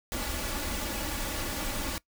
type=noise with comb filter; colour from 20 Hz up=pink; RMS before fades=-33 dBFS; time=0.12-1.98 s; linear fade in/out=0 ms; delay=3.5 ms; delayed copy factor=+0.65; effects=noise-tail reverb RT60 0.1 s tail -21 dB re dry